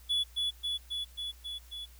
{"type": "tone with echo", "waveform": "triangle", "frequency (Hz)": 3416, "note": "G#7", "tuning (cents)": 48, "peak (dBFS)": -25, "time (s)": [0.09, 0.24], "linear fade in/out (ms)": 20, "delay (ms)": 270, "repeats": 6, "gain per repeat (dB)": -2, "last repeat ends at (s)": 1.86, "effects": ["added 60 Hz sine -52 dBFS peak until 1.99 s", "white hiss -60 dBFS RMS until 1.99 s"]}